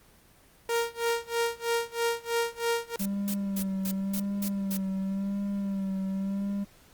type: tone with tremolo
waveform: sawtooth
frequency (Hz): 466.2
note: A#4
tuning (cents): 0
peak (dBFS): -20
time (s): 0.69-2.96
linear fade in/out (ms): 2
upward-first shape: sine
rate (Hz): 3.1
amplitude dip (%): 95
type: noise bursts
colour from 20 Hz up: blue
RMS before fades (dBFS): -35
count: 7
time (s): 2.99-4.772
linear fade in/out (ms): 5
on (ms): 66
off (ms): 220
type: tone with vibrato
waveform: triangle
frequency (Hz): 196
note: G3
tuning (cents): 0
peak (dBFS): -26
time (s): 2.99-6.65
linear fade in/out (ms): 20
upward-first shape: sine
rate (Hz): 0.91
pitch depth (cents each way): 38
effects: pink hiss -58 dBFS RMS until 6.93 s + Opus 24 kbps